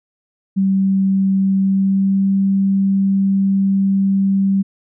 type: tone with pitch glide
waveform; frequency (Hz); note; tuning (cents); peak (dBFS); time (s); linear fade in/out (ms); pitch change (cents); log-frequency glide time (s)
sine; 193.1 to 195.01; G3 to G3; -26 to -9; -12; 0.56-4.63; 20; +17; 1.55-2.3
effects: none